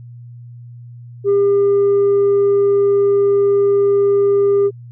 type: tone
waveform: sine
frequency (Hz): 400.9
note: G4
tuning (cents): +39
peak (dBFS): -8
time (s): 1.24-4.71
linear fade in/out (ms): 50
effects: tanh soft clip ceiling -9 dBFS + added 120 Hz sine -33 dBFS peak until 4.91 s